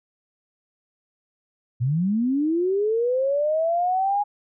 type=linear sweep; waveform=sine; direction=up; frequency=113.6 to 830.6 Hz; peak=-19 dBFS; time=1.8-4.24 s; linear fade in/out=20 ms; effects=none